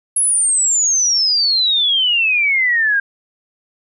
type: exponential sweep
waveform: sine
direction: down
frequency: 10690 to 1591 Hz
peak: -12 dBFS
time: 0.16-3 s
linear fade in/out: 5 ms
effects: none